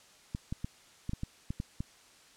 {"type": "clicks", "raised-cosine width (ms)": 5, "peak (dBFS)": -22, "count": 9, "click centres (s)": [0.349, 0.525, 0.645, 1.094, 1.134, 1.234, 1.505, 1.601, 1.805], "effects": ["white hiss -59 dBFS RMS until 2.36 s", "low-pass 8000 Hz 12 dB/octave"]}